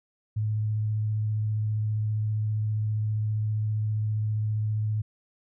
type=tone with vibrato; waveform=sine; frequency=107.4 Hz; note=A2; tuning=41 cents flat; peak=-24 dBFS; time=0.36-5.02 s; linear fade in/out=10 ms; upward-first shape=square; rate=15 Hz; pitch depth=10 cents each way; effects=none